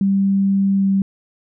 sine tone with pitch glide, 196 to 194.76 Hz, G3 to G3, 0 to -11 cents, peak -13 dBFS, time 0.01-1.02 s, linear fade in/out 2 ms, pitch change -11 cents, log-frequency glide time 0.76-0.86 s, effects none

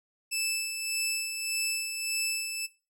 15% pulse tone with tremolo, 2633 Hz, E7, 3 cents flat, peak -20 dBFS, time 0.31-2.67 s, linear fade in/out 20 ms, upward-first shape sine, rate 1.7 Hz, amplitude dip 50%, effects noise-tail reverb RT60 0.3 s tail -18 dB re dry

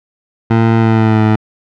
20% pulse tone with pitch glide, 113.6 to 108.53 Hz, A#2 to A2, -44 to -23 cents, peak -3 dBFS, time 0.5-1.36 s, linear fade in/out 10 ms, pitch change -79 cents, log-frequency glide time 0.77-1.23 s, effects low-pass 2000 Hz 12 dB/octave

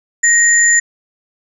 sine tone pair together, 1875 / 7079 Hz, A#6 / A8, +10 / +10 cents, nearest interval octave + major seventh, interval 2300 cents, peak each -10 / -11 dBFS, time 0.23-0.8 s, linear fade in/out 10 ms, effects none

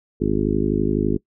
harmonic tone with a mistuned harmonic, 51.91 Hz, G#1, in tune, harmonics 1 / 2 / 3 / 4 / 5 / 6 / 7 / 8, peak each -28 / -29 / -27 / -25 / -24 / -26 / -24 / -27 dBFS, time 0.2-1.18 s, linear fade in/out 20 ms, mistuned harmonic 1, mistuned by +29 cents, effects noise-tail reverb RT60 0.1 s tail -23 dB re dry

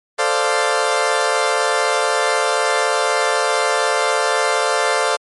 20% pulse chord, D minor seventh, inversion second, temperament equal, 440 / 523.3 / 587.3 / 698.5 Hz, A4 / C5 / D5 / F5, 0 / 0 / 0 / 0 cents, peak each -16 dBFS, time 0.18-5.17 s, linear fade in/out 20 ms, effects MP3 48 kbps

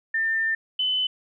sine tone pair in turn, 1797 / 3022 Hz, A6 / F#7, +36 / +36 cents, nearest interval major sixth, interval 900 cents, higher second, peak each -21 dBFS, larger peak neither, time 0.14-0.55 / 0.79-1.07 s, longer first, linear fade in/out 5 ms, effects none

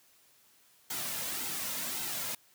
white noise with flanger, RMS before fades -36 dBFS, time 0.9-2.35 s, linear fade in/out 5 ms, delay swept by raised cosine 1.7 to 2.66 ms, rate 1.8 Hz, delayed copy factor -0.5, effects white hiss -64 dBFS RMS until 2.54 s + high-pass 80 Hz 12 dB/octave

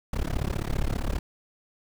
brown noise with amplitude modulation, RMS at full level -23 dBFS, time 0.13-1.19 s, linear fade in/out 5 ms, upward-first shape sine, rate 35.2 Hz, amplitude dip 100%, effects none

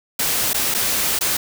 white noise with dropouts, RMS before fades -20 dBFS, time 0.19-1.37 s, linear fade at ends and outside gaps 5 ms, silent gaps 0.533-0.543 / 0.742-0.746 / 1.19-1.209 s, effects none

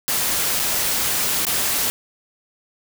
white noise with dropouts, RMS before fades -21 dBFS, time 0.08-1.9 s, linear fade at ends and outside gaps 0 ms, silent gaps 0.594-0.598 / 1.451-1.468 s, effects none

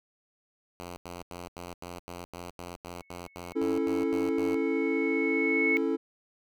5% pulse tone bursts, 87.8 Hz, F2, 10 cents sharp, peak -28 dBFS, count 15, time 0.8-4.554 s, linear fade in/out 0 ms, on 170 ms, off 86 ms
sine tone with exponential growth, 2201 Hz, C#7, 13 cents flat, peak -23 dBFS, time 2.96-5.77 s, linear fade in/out 0 ms, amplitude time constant 610 ms
triangle chord, A major, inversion first, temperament just, 275 / 330 / 440 Hz, C#4 / E4 / A4, -14 / +2 / 0 cents, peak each -28 dBFS, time 3.55-5.97 s, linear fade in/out 20 ms
effects none

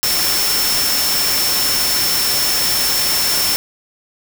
sine tone in noise, 5380 Hz, E8, 34 cents sharp, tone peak -18 dBFS, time 0.03-3.56 s, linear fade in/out 0 ms, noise white, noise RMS -18 dBFS, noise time 0.03-3.56 s, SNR -3 dB, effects none

